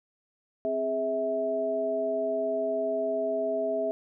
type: tone cluster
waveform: sine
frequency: 261.9 / 414.1 / 651 Hz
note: C4 / G#4 / E5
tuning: +2 / -5 / -22 cents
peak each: -36 / -32 / -27 dBFS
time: 0.65-3.91 s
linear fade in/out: 0 ms
effects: none